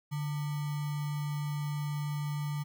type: tone with sample-and-hold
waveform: sine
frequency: 146.83 Hz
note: D3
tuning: in tune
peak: -31 dBFS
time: 0.11-2.64 s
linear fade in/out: 20 ms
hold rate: 1050 Hz
effects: none